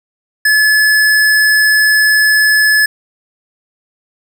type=tone; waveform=square; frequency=1717 Hz; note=A6; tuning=43 cents flat; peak=-8 dBFS; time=0.45-2.86 s; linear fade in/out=5 ms; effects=none